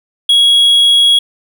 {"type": "tone", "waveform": "triangle", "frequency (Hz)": 3322, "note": "G#7", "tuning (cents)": 0, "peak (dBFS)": -4, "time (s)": [0.29, 1.19], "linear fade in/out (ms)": 5, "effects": []}